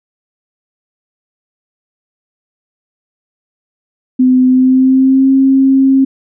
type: tone with pitch glide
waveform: sine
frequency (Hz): 255.3 to 268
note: C4 to C4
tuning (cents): -42 to +42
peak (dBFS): -5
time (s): 4.19-6.05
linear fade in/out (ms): 10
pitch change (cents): +84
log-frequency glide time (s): 4.46-5.3
effects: none